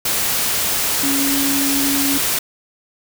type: tone in noise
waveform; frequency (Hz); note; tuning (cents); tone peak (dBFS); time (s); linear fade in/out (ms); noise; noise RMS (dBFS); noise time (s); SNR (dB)
sine; 278; C#4; +5; -19; 1.03-2.18; 5; white; -19; 0.05-2.39; -3
effects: none